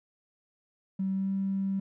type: tone with pitch glide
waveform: triangle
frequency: 191.7 to 194.26 Hz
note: G3 to G3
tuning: -38 to -15 cents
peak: -23 dBFS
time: 0.99-1.8 s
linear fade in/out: 10 ms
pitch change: +23 cents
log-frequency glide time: 1.11-1.31 s
effects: tanh soft clip ceiling -25 dBFS